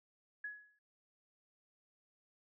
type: tone with exponential decay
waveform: sine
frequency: 1684 Hz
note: G#6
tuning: 24 cents sharp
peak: -38 dBFS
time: 0.44-0.79 s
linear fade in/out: 5 ms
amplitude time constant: 76 ms
effects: none